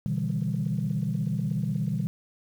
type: chord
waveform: sine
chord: E minor seventh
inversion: second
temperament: just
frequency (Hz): 123.61 / 148.33 / 164.81 / 197.78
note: B2 / D3 / E3 / G3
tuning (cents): +2 / +18 / 0 / +16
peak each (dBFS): -30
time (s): 0.06-2.07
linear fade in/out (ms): 0
effects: tanh soft clip ceiling -18 dBFS + 9-bit